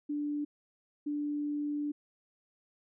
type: tone bursts at uneven times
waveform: sine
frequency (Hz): 293.5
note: D4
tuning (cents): -1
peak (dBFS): -31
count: 2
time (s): 0.09-0.45 / 1.06-1.92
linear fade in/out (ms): 10
effects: none